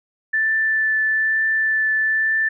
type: tone with vibrato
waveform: sine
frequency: 1760 Hz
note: A6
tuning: in tune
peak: -16 dBFS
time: 0.33-2.49 s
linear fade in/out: 10 ms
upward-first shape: triangle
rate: 1.1 Hz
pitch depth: 10 cents each way
effects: none